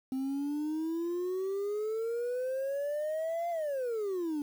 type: exponential two-way sweep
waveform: sine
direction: up then down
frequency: 260 to 695 to 285.5 Hz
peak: -28 dBFS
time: 0.12-4.42 s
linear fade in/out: 2 ms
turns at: 3.5 s
effects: tanh soft clip ceiling -30 dBFS + 9-bit